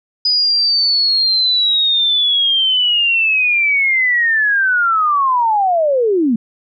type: linear sweep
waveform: sine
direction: down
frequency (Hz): 4978 to 212.8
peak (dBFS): -11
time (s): 0.25-6.36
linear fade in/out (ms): 5
effects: none